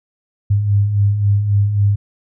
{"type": "beating tone pair", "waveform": "sine", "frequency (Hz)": [98.6, 102.3], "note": ["G2", "G#2"], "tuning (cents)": [11, -26], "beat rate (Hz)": 3.7, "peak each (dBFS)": [-21, -12], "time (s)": [0.5, 1.96], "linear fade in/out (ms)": 10, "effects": []}